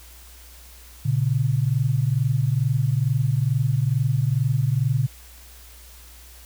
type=tone pair together; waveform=sine; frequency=117.73 / 140 Hz; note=A#2 / C#3; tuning=+18 / +18 cents; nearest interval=minor third; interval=300 cents; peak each=-21 dBFS; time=1.05-5.07 s; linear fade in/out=10 ms; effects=added 60 Hz sine -45 dBFS peak until 6.45 s + white hiss -48 dBFS RMS until 6.45 s